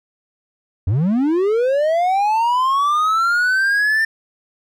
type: linear sweep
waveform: triangle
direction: up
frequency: 82.41 to 1800 Hz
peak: -12 dBFS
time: 0.87-4.05 s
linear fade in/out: 5 ms
effects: none